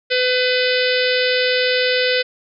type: harmonic tone with a mistuned harmonic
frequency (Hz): 503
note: B4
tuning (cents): +32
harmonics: 1 / 3 / 4 / 5 / 6 / 7 / 8 / 9 / 10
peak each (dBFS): -18 / -23 / -24 / -25 / -26 / -26 / -27 / -28 / -28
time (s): 0.1-2.23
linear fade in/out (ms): 20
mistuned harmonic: 7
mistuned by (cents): +17
effects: none